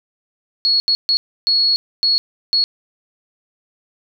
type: tone bursts at uneven times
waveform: sine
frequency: 4346 Hz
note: C#8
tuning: 35 cents flat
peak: -12 dBFS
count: 6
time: 0.65-0.8 / 0.88-0.95 / 1.09-1.17 / 1.47-1.76 / 2.03-2.18 / 2.53-2.64 s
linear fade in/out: 0 ms
effects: none